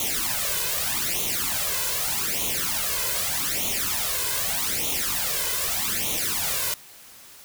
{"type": "noise with flanger", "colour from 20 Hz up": "white", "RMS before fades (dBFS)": -26, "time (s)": [0, 6.74], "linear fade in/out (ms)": 2, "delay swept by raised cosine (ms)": [0.3, 2], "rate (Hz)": 0.82, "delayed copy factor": 0.85, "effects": ["white hiss -47 dBFS RMS until 7.44 s"]}